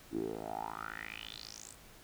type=tone with band-pass filter sweep; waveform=10% pulse; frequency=54.5 Hz; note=A1; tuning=16 cents flat; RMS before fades=-42 dBFS; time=0.11-1.76 s; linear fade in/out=50 ms; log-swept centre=300 to 8900 Hz; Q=6; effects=pink hiss -57 dBFS RMS until 2.03 s